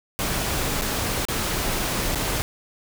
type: noise with dropouts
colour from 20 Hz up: pink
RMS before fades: -25 dBFS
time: 0.19-2.42 s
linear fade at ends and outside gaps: 0 ms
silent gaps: 0.813-0.82 / 1.252-1.285 / 2.148-2.156 s
effects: none